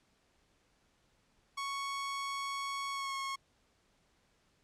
sawtooth tone with pitch glide, 1108.7 to 1090.3 Hz, C#6 to C#6, 0 to -29 cents, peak -32 dBFS, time 1.57-3.36 s, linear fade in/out 10 ms, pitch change -29 cents, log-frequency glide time 2.92-3.14 s, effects pink hiss -72 dBFS RMS until 4.63 s + low-pass 8000 Hz 12 dB/octave

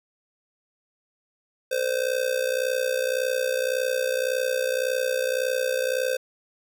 square tone with amplitude modulation, 516 Hz, C5, 24 cents flat, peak -20 dBFS, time 1.71-6.17 s, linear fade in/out 10 ms, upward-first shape sine, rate 61.8 Hz, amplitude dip 80%, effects none

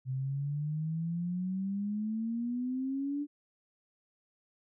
sine exponential sweep, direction up, 128.3 to 294.1 Hz, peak -31 dBFS, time 0.05-3.27 s, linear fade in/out 50 ms, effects none

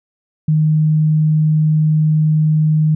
sine tone, 154.8 Hz, D#3, 9 cents flat, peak -10 dBFS, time 0.48-2.95 s, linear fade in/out 5 ms, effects none

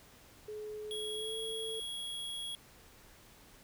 sine tone with pitch glide, 425.1 to 442.9 Hz, G#4 to A4, +40 to +11 cents, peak -40 dBFS, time 0.48-1.8 s, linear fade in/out 5 ms, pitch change +71 cents, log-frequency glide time 1.14-1.37 s
square tone, 3322 Hz, G#7, in tune, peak -39 dBFS, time 0.91-2.55 s, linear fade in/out 0 ms
effects pink hiss -59 dBFS RMS until 3.63 s

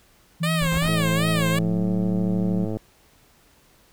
sine tone with pitch glide, 164.81 to 182.87 Hz, E3 to F#3, 0 to -20 cents, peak -21 dBFS, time 0.4-2.66 s, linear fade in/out 20 ms, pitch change +180 cents, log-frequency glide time 1.55-1.85 s
10% pulse tone with vibrato, 578 Hz, D5, 28 cents flat, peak -16 dBFS, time 0.43-1.59 s, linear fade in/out 5 ms, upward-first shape sine, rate 2.6 Hz, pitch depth 170 cents each way
brown noise bursts, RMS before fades -28 dBFS, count 3, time 0.61-0.89 s, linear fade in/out 10 ms, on 76 ms, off 26 ms
click train, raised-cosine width 2 ms, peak -16 dBFS, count 204, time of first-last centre 0.89-2.77 s, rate 108 Hz
effects pink hiss -57 dBFS RMS until 3.92 s

